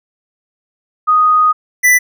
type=tone pair in turn; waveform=sine / square; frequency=1244 / 1985.6 Hz; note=D#6 / B6; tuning=-1 / +9 cents; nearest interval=minor sixth; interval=810 cents; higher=second; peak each=-7 dBFS; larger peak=neither; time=1.07-1.53 / 1.83-1.99 s; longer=first; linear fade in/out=20 ms; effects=none